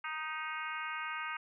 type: harmonic tone with a mistuned harmonic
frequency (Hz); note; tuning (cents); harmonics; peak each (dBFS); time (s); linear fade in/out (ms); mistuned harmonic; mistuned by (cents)
311.1; D#4; 0; 3 / 4 / 5 / 6 / 7 / 8 / 9; -45 / -41 / -42 / -48 / -44 / -47 / -49; 0.04-1.37; 5; 6; +33
effects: none